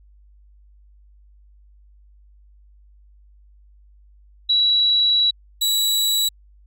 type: tone pair in turn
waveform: sine / sawtooth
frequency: 3910 / 3910 Hz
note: B7 / B7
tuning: -18 / -18 cents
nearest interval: unison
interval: 0 cents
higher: neither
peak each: -14 dBFS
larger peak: neither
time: 4.49-5.31 / 5.61-6.29 s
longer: first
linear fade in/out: 10 ms
effects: added 50 Hz sine -48 dBFS peak until 6.66 s